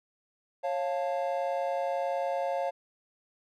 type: chord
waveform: triangle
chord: Db augmented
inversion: none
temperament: equal with one note detuned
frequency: 547.7 / 698.5 / 880 Hz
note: Db5 / F5 / A5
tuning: -21 / 0 / 0 cents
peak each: -29 / -30 / -35 dBFS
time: 0.63-2.71 s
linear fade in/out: 20 ms
effects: none